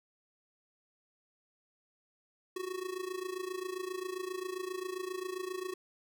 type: tone with amplitude modulation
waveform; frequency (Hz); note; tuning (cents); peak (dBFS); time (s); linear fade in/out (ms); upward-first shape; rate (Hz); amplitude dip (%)
square; 370; F#4; 0; -34; 2.56-5.74; 5; sine; 27.5; 80
effects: none